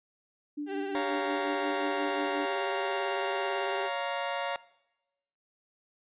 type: tone with tremolo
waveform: sine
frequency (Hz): 293.7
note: D4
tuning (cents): 0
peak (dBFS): -31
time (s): 0.57-2.46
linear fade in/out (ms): 10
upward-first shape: sine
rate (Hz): 5.6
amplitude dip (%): 70
type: tone with vibrato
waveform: 35% pulse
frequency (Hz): 392.7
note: G4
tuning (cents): +3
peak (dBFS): -32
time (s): 0.66-3.9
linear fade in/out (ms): 50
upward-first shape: sine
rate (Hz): 18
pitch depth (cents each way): 32
type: chord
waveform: sawtooth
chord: Bb minor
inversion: first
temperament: just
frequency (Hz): 559.4 / 699.2 / 932.3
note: Db5 / F5 / Bb5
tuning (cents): +16 / +2 / 0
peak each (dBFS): -31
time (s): 0.95-4.56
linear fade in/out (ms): 0
effects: noise-tail reverb RT60 0.9 s tail -20 dB re dry + resampled to 8000 Hz